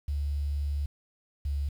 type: tone pair in turn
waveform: sine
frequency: 72 / 71.09 Hz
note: D2 / C#2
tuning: -34 / +44 cents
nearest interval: unison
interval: 22 cents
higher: first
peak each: -27 dBFS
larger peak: neither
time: 0.08-0.86 / 1.45-1.69 s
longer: first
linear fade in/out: 5 ms
effects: 9-bit